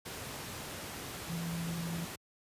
sine tone in noise, 168.1 Hz, E3, 34 cents sharp, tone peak -35 dBFS, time 1.29-2.05 s, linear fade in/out 10 ms, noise pink, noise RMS -42 dBFS, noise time 0.05-2.16 s, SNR +4 dB, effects high-pass 80 Hz 12 dB/octave + resampled to 32000 Hz

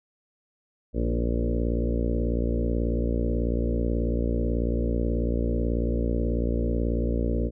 harmonic tone with a mistuned harmonic, 58.27 Hz, A#1, in tune, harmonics 1 / 2 / 3 / 4 / 5 / 6 / 7 / 8 / 9 / 10, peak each -25 / -32 / -36 / -31 / -34 / -36 / -37 / -35 / -37 / -40 dBFS, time 0.93-7.51 s, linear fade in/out 50 ms, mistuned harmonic 5, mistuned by +16 cents, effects none

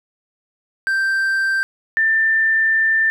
triangle / sine tone pair in turn, 1568 / 1784.7 Hz, G6 / A6, 0 / +24 cents, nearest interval major second, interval 224 cents, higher second, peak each -14 / -13 dBFS, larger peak second, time 0.87-1.63 / 1.97-3.1 s, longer second, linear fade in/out 0 ms, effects none

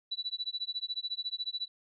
sine tone with tremolo, 3951 Hz, B7, in tune, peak -30 dBFS, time 0.11-1.68 s, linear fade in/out 10 ms, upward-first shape sine, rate 14 Hz, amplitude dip 100%, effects none

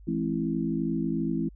sine tone cluster, 167.2 / 215.4 / 267.6 / 330.3 Hz, E3 / A3 / C4 / E4, +25 / -37 / +39 / +4 cents, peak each -31 dBFS, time 0.07-1.49 s, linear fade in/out 10 ms, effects added 50 Hz sine -46 dBFS peak until 1.55 s

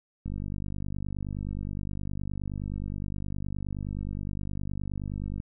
click train, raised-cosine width 5 ms, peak -22 dBFS, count 256, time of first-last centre 0.26-5.401 s, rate 49.6 Hz, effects none

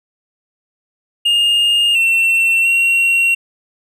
triangle tone with pitch steps, 2831 / 2703 / 2739 Hz, F7 / E7 / F7, +23 / +43 / -34 cents, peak -9 dBFS, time 1.25-3.35 s, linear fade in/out 10 ms, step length 700 ms, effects none

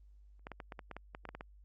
clicks, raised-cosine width 0.5 ms, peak -29 dBFS, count 12, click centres 0.469 / 0.517 / 0.602 / 0.722 / 0.792 / 0.913 / 0.966 / 1.149 / 1.253 / 1.29 / 1.35 / 1.409 s, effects added 50 Hz sine -56 dBFS peak until 1.64 s + Opus 24 kbps

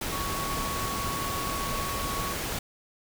sine tone in noise, 1114 Hz, C#6, 8 cents sharp, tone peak -33 dBFS, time 0.12-2.33 s, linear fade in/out 5 ms, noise pink, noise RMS -32 dBFS, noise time 0.01-2.59 s, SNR -4 dB, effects none

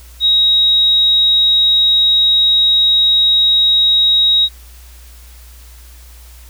sine tone, 3800 Hz, A#7, 33 cents sharp, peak -8 dBFS, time 0.2-4.49 s, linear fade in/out 50 ms, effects added 60 Hz sine -36 dBFS peak until 6.49 s + white hiss -44 dBFS RMS until 6.49 s

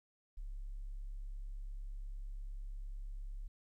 sine tone, 34.34 Hz, C#1, 15 cents flat, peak -40 dBFS, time 0.37-3.48 s, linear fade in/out 10 ms, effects tanh soft clip ceiling -36 dBFS + 13-bit

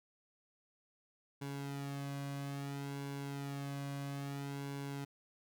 sawtooth tone with flanger, 140.1 Hz, C#3, 19 cents sharp, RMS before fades -42 dBFS, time 1.41-5.05 s, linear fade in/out 10 ms, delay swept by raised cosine 1.6 to 2.25 ms, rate 0.6 Hz, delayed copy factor -0.7, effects none

